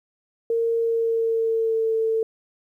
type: tone with pitch glide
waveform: sine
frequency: 460 to 446.4 Hz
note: A#4 to A4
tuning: -23 to +25 cents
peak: -19 dBFS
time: 0.5-2.23 s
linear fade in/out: 2 ms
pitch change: -52 cents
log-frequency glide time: 0.78-1.92 s
effects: 10-bit